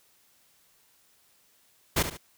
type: noise with echo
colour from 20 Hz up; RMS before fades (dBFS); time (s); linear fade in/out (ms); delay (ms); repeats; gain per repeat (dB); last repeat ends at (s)
pink; -24; 1.96-2.03; 10; 72; 2; -9; 2.174
effects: white hiss -64 dBFS RMS until 2.37 s